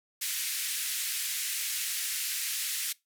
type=band-pass noise; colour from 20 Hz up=white; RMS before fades=-33 dBFS; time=0.21-2.93 s; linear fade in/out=10 ms; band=1800 to 14000 Hz; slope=24 dB/octave; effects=noise-tail reverb RT60 0.2 s tail -22 dB re dry